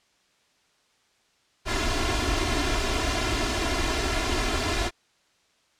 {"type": "noise with comb filter", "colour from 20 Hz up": "pink", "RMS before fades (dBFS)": -25, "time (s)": [1.65, 4.91], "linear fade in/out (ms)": 50, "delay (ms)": 2.9, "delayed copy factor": 1, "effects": ["white hiss -65 dBFS RMS until 5.79 s", "low-pass 6000 Hz 12 dB/octave"]}